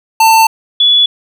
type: tone pair in turn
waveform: square / sine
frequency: 893 / 3419 Hz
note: A5 / G#7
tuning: +25 / +50 cents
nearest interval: octave + major seventh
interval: 2325 cents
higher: second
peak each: -5 dBFS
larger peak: neither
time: 0.2-0.47 / 0.8-1.06 s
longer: first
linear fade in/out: 5 ms
effects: none